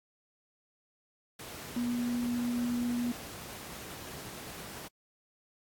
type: tone in noise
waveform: sine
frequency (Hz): 241.3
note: B3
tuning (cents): -40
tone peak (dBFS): -29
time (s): 1.76-3.12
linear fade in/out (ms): 5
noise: pink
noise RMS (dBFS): -44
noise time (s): 1.39-4.88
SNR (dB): +12
effects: high-pass 80 Hz 12 dB/octave + AAC 64 kbps